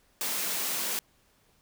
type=high-pass noise; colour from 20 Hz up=white; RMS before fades=-31 dBFS; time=0.21-0.99 s; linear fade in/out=0 ms; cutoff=160 Hz; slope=48 dB/octave; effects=pink hiss -66 dBFS RMS until 1.61 s